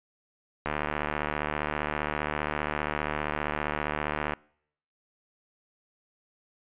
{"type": "click train", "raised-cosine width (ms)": 0.5, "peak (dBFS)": -13, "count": 277, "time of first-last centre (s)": [0.66, 4.335], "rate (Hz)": 75.1, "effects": ["noise-tail reverb RT60 0.7 s tail -26 dB re dry", "resampled to 8000 Hz"]}